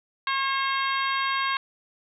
harmonic tone, 540 Hz, C#5, 45 cents flat, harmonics 2 / 3 / 4 / 5 / 6 / 7 / 8, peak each -26 / -30 / -32 / -34 / -36 / -37 / -38 dBFS, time 0.27-1.57 s, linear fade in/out 2 ms, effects none

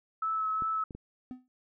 sine tone with vibrato, 1300 Hz, E6, 24 cents flat, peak -28 dBFS, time 0.22-0.84 s, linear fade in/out 5 ms, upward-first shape sine, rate 2.7 Hz, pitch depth 15 cents each way
clicks, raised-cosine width 3 ms, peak -30 dBFS, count 3, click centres 0.622 / 0.908 / 0.95 s
triangle tone with exponential decay, 253.2 Hz, B3, 43 cents sharp, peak -33 dBFS, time 1.31-1.48 s, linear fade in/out 0 ms, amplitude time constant 35 ms
effects none

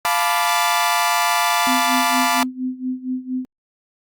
sawtooth chord, B half-diminished seventh, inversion second, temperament equal with one note detuned, 698.5 / 872.9 / 987.8 / 1174.7 Hz, F5 / A5 / B5 / D6, 0 / -14 / 0 / 0 cents, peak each -18 dBFS, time 0.05-2.43 s, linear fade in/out 0 ms
sine tone with tremolo, 255.7 Hz, C4, 40 cents flat, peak -19 dBFS, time 1.67-3.45 s, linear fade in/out 0 ms, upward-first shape sine, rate 4.3 Hz, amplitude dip 85%
effects Opus 48 kbps

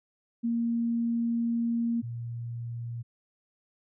sine tone pair in turn, 233.1 / 117.8 Hz, A#3 / A#2, 0 / +19 cents, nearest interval octave, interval 1181 cents, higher first, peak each -25 / -33 dBFS, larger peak first, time 0.43-2.02 / 2.02-3.03 s, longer first, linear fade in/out 20 ms, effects none

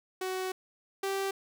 sawtooth tone pair in turn, 373.7 / 390.1 Hz, F#4 / G4, +17 / -8 cents, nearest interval minor second, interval 75 cents, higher second, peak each -28 / -26 dBFS, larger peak second, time 0.21-0.52 / 1.03-1.31 s, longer first, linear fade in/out 5 ms, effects none

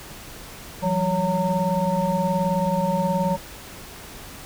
sine tone cluster, 170.3 / 189.1 / 559 / 916 Hz, F3 / F#3 / C#5 / A#5, -43 / +38 / +14 / -31 cents, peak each -25 dBFS, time 0.82-3.37 s, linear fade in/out 20 ms, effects pink hiss -40 dBFS RMS until 4.45 s

